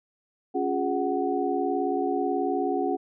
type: tone cluster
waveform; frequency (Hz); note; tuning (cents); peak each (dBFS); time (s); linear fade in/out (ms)
sine; 277.3 / 354.9 / 413.5 / 744; C#4 / F4 / G#4 / F#5; +1 / +28 / -8 / +9; -29; 0.54-2.97; 20
effects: none